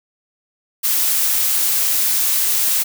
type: noise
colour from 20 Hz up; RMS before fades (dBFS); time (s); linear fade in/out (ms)
blue; -17; 0.83-2.84; 20
effects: none